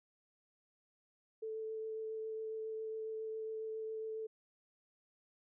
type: tone with vibrato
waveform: sine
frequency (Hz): 440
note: A4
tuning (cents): 0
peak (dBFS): -39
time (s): 1.42-4.27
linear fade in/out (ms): 10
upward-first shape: triangle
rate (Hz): 7.3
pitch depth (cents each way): 11
effects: none